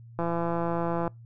click train, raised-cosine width 1 ms, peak -16 dBFS, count 151, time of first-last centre 0.19-1.078 s, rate 169 Hz, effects noise-tail reverb RT60 0.2 s tail -25 dB re dry + added 116 Hz sine -45 dBFS peak until 1.25 s

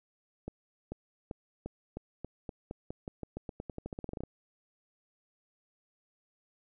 accelerating click train, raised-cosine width 2 ms, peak -25 dBFS, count 25, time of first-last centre 0.48-4.236 s, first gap 440 ms, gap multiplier 0.89, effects none

